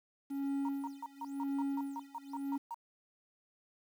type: tone with tremolo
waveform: triangle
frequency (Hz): 277.2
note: C#4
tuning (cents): 0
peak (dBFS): -30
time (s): 0.3-2.58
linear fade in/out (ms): 10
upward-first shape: sine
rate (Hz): 0.95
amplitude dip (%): 95
type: tone bursts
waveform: sine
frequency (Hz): 932.3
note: A#5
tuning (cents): 0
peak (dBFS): -38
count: 12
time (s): 0.65-2.744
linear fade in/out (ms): 2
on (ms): 37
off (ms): 150
effects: 10-bit